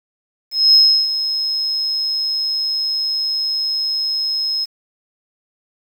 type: tone with ADSR envelope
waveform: sine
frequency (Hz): 5150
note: E8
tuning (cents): -41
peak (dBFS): -5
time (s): 0.51-4.66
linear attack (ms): 230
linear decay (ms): 330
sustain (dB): -12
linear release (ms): 26
effects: tanh soft clip ceiling -2 dBFS + 7-bit